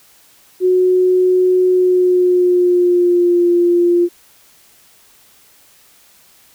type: tone with pitch glide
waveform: sine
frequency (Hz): 366.9 to 348.3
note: F#4 to F4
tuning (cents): -15 to -5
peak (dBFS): -9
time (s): 0.6-4.09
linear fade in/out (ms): 50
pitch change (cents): -90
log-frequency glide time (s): 1.68-3.49
effects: white hiss -49 dBFS RMS until 6.54 s